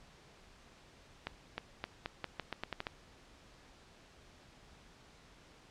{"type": "accelerating click train", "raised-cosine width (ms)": 0.3, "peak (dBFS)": -21, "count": 11, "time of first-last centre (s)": [1.27, 2.869], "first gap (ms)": 310, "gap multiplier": 0.84, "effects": ["pink hiss -60 dBFS RMS until 5.7 s", "low-pass 6000 Hz 12 dB/octave"]}